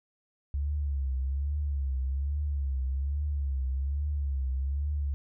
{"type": "tone with vibrato", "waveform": "sine", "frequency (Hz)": 69.3, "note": "C#2", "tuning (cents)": 0, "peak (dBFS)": -27, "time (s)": [0.54, 5.14], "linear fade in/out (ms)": 0, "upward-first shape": "triangle", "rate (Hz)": 1.2, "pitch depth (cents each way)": 120, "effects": []}